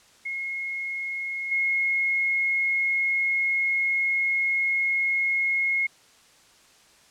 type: tone with level steps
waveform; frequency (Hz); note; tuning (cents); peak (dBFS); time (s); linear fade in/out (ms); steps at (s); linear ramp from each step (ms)
sine; 2161; C#7; -45; -28 / -21; 0.25-5.87; 10; 1.51; 10
effects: white hiss -56 dBFS RMS until 7.1 s + low-pass 8000 Hz 12 dB/octave

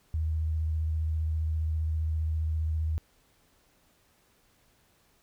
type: tone with vibrato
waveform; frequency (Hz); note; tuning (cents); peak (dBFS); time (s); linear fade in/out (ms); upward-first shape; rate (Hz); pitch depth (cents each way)
sine; 79; D#2; +27; -26; 0.14-2.98; 0; square; 15; 17
effects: pink hiss -66 dBFS RMS until 5.22 s

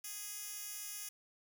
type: tone with high-pass filter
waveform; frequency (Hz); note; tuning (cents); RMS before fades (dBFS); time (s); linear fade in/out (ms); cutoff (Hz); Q
10% pulse; 415.3; G#4; 0; -45; 0.04-1.09; 5; 6500; 0.58
effects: none

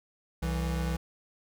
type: tone pair together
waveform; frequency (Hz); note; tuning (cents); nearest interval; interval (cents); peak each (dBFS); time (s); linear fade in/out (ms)
square; 64.39 / 164.81; C2 / E3; -27 / 0; octave + major third; 1627; -31 / -33; 0.42-0.97; 10
effects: none

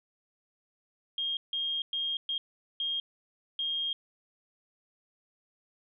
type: tone bursts at uneven times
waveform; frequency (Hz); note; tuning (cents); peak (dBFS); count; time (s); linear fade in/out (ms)
sine; 3231; G#7; -48; -29; 6; 1.18-1.37 / 1.53-1.82 / 1.93-2.17 / 2.29-2.38 / 2.8-3 / 3.59-3.93; 2
effects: none

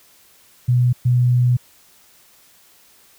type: tone bursts at uneven times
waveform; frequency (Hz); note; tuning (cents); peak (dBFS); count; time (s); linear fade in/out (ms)
sine; 123.47; B2; 0; -12; 2; 0.68-0.93 / 1.05-1.57; 10
effects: white hiss -52 dBFS RMS until 3.18 s

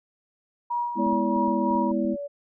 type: tone with tremolo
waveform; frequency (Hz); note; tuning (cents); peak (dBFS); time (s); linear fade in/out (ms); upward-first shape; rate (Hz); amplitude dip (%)
sine; 957; A#5; +45; -23; 0.7-1.92; 10; sine; 3.1; 50
type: chord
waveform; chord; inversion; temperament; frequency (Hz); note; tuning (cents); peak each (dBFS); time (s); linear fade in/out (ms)
sine; E major; first; equal; 207.7 / 246.9 / 329.6; G#3 / B3 / E4; 0 / 0 / 0; -27; 0.95-2.17; 50
type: tone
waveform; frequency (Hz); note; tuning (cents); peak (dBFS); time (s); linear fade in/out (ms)
sine; 572; D5; -46; -30; 0.98-2.28; 20
type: clicks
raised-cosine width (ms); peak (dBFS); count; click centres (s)
3; -32; 9; 1.067 / 1.13 / 1.364 / 1.48 / 1.71 / 1.754 / 1.913 / 2.051 / 2.142
effects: none

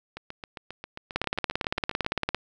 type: two click trains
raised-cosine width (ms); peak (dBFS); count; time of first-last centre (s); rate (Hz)
0.3; -9 / -21; 22 / 15; 1.16-2.346 / 0.17-2.047; 17.7 / 7.46
effects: none

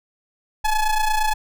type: ring-modulated tone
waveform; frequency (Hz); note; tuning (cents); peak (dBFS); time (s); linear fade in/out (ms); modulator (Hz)
square; 424.7; G#4; +39; -15; 0.64-1.34; 10; 439
effects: none

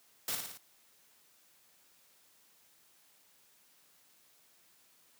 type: noise with echo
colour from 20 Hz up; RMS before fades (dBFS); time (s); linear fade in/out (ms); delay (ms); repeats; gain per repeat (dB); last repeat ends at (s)
white; -35; 0.28-0.35; 2; 56; 4; -4; 0.574
effects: white hiss -66 dBFS RMS until 5.19 s + high-pass 100 Hz 12 dB/octave

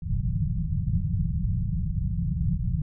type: low-pass noise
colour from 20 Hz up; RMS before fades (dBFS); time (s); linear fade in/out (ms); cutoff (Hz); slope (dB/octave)
white; -26; 0.02-2.82; 5; 180; 96
effects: none

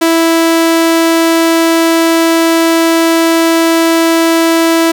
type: tone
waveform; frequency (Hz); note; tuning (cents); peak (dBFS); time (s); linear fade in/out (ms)
sawtooth; 329.6; E4; 0; -3; 0.01-4.92; 10
effects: none

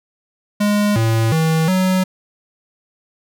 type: tone with pitch steps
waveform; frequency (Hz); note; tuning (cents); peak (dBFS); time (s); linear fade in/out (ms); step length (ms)
square; 206.8 / 112.8 / 160.5 / 186.2; G#3 / A2 / E3 / F#3; -7 / +44 / -46 / +11; -14; 0.6-2.04; 10; 360
effects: none

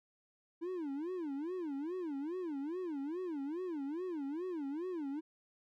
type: tone with vibrato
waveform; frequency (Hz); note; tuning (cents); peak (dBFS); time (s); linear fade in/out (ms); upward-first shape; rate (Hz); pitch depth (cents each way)
triangle; 318.9; D#4; +43; -35; 0.61-5.21; 20; sine; 2.4; 270
effects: none

